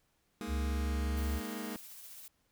sawtooth chord, Ab suspended second, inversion none, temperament just, 207.7 / 233.6 / 311.5 Hz, Ab3 / Bb3 / Eb4, 0 / +4 / +2 cents, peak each -38 / -38 / -40 dBFS, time 0.41-1.76 s, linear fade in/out 0 ms
sine tone with pitch glide, 69.3 to 70.02 Hz, C#2 to C#2, 0 to +18 cents, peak -31 dBFS, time 0.47-1.41 s, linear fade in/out 50 ms, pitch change +18 cents, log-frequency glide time 0.77-1.19 s
blue noise with tremolo, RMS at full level -49 dBFS, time 1.17-2.28 s, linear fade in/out 2 ms, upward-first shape sine, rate 15 Hz, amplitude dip 25%
effects pink hiss -75 dBFS RMS until 2.51 s

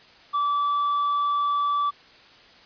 triangle tone, 1157 Hz, D6, 26 cents flat, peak -19 dBFS, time 0.33-1.91 s, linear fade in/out 20 ms, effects white hiss -51 dBFS RMS until 2.65 s + resampled to 11025 Hz

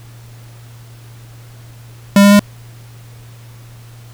square tone with pitch steps, 200 / 202.1 / 204.2 Hz, G3 / G#3 / G#3, +35 / -47 / -29 cents, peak -5 dBFS, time 2.16-2.394 s, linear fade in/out 2 ms, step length 78 ms, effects added 117 Hz sine -35 dBFS peak until 4.13 s + pink hiss -45 dBFS RMS until 4.13 s

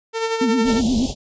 sawtooth tone with tremolo, 451.5 Hz, A4, 45 cents sharp, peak -14 dBFS, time 0.13-0.82 s, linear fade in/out 50 ms, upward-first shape sine, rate 11 Hz, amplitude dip 50%
sine tone with vibrato, 239.1 Hz, A#3, 44 cents sharp, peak -16 dBFS, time 0.41-1.06 s, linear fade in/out 5 ms, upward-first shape triangle, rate 8.4 Hz, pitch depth 210 cents each way
pink band-stop noise, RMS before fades -26 dBFS, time 0.63-1.15 s, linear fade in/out 50 ms, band 800 to 3000 Hz, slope 48 dB/octave
effects resampled to 16000 Hz

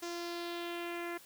sawtooth tone with low-pass filter sweep, 344.4 Hz, F4, 24 cents flat, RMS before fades -40 dBFS, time 0.02-1.18 s, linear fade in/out 10 ms, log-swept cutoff 6300 to 2000 Hz, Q 2.4, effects white hiss -57 dBFS RMS until 1.25 s

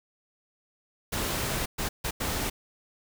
pink noise bursts at uneven times, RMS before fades -30 dBFS, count 4, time 1.12-1.66 / 1.78-1.89 / 2.04-2.11 / 2.2-2.5 s, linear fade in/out 10 ms, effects none

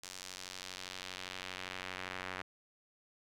sawtooth tone with band-pass filter sweep, 92.5 Hz, F#2, in tune, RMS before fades -45 dBFS, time 0.03-2.42 s, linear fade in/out 5 ms, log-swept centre 6400 to 1800 Hz, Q 1.1, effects none

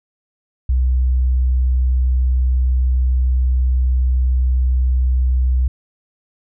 sine tone, 63.4 Hz, B1, 46 cents sharp, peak -11 dBFS, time 0.69-5.68 s, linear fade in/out 5 ms, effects tanh soft clip ceiling -9 dBFS

